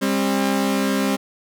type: tone pair together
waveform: sawtooth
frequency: 200.5 / 267.7 Hz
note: G3 / C4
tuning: +39 / +40 cents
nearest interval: perfect fourth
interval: 501 cents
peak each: -17 dBFS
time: 0.01-1.17 s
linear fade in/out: 20 ms
effects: none